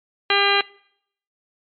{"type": "harmonic tone", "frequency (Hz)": 400.6, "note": "G4", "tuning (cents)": 38, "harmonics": [1, 2, 3, 4, 5, 6, 7, 8, 10], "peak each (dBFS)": [-24, -24, -24, -24, -24, -24, -24, -24, -24], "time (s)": [0.3, 0.61], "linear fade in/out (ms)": 2, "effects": ["noise-tail reverb RT60 0.7 s tail -23 dB re dry", "MP3 32 kbps"]}